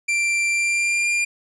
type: tone with pitch glide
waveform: 45% pulse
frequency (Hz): 2359 to 2399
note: D7 to D7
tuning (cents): +7 to +36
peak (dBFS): -18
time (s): 0.08-1.25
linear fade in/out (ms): 10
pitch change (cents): +29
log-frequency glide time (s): 0.5-1.1
effects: resampled to 22050 Hz + 10-bit